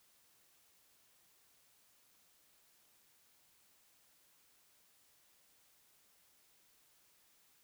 silence, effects white hiss -70 dBFS RMS until 7.63 s

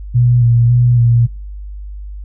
sine tone with vibrato, 120 Hz, B2, 49 cents flat, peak -7 dBFS, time 0.14-1.27 s, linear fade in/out 20 ms, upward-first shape square, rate 1.8 Hz, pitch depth 27 cents each way, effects noise-tail reverb RT60 0.4 s tail -26 dB re dry + added 50 Hz sine -25 dBFS peak until 2.24 s

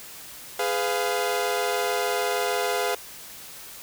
sawtooth chord, F diminished, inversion first, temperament equal with one note detuned, 415.3 / 501.9 / 698.5 Hz, Ab4 / Cb5 / F5, 0 / +28 / 0 cents, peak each -24 dBFS, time 0.59-2.95 s, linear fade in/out 5 ms, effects white hiss -42 dBFS RMS until 3.82 s

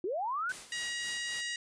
sine linear sweep, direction up, 329 to 1549 Hz, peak -31 dBFS, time 0.04-0.52 s, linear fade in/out 2 ms
white noise with tremolo, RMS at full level -44 dBFS, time 0.49-1.41 s, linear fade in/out 5 ms, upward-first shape sine, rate 3.7 Hz, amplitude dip 65%
harmonic tone, 954 Hz, A#5, 40 cents sharp, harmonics 2 / 3 / 4 / 5 / 6 / 7 / 8 / 9, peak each -37 / -41 / -43 / -45 / -47 / -48 / -49 / -50 dBFS, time 0.72-1.56 s, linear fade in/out 2 ms
effects resampled to 22050 Hz

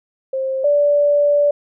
sine tone pair in turn, 530 / 581 Hz, C5 / D5, +22 / -19 cents, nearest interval major second, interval 159 cents, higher second, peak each -18 / -11 dBFS, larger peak second, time 0.33-0.64 / 0.64-1.51 s, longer second, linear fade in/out 5 ms, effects none

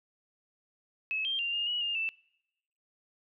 sine tone with pitch steps, 2584 / 3181 / 2784 / 2828 / 2925 / 2818 / 2655 Hz, E7 / G7 / F7 / F7 / F#7 / F7 / E7, -35 / +25 / -6 / +21 / -21 / +15 / +12 cents, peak -29 dBFS, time 1.11-2.09 s, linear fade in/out 0 ms, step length 140 ms, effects noise-tail reverb RT60 0.9 s tail -25 dB re dry

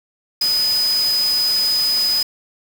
sine tone in noise, 5000 Hz, D#8, 8 cents sharp, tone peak -15 dBFS, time 0.41-2.23 s, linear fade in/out 5 ms, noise white, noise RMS -28 dBFS, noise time 0.41-2.23 s, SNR +10 dB, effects none

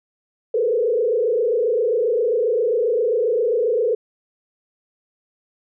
sine tone with frequency modulation, 463 Hz, A#4, 12 cents flat, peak -16 dBFS, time 0.54-3.95 s, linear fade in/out 5 ms, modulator 27.5 Hz, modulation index 1.6, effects none

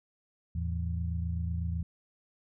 sine tone cluster, 81.5 / 109.5 / 167.6 Hz, E2 / A2 / E3, -19 / -8 / +29 cents, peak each -31 / -38 / -37 dBFS, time 0.55-1.83 s, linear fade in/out 5 ms, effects none

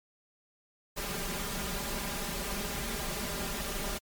pink noise with comb filter, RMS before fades -35 dBFS, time 0.96-3.99 s, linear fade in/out 20 ms, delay 5 ms, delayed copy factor +0.95, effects MP3 96 kbps

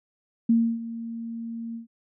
sine tone with ADSR envelope, 230 Hz, A#3, 23 cents flat, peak -15 dBFS, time 0.49-1.87 s, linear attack 7 ms, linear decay 290 ms, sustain -16 dB, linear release 120 ms, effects none

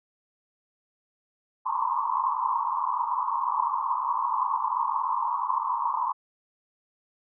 white band-pass noise, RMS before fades -27 dBFS, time 1.65-6.13 s, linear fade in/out 20 ms, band 910 to 1100 Hz, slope 96 dB/octave, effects none

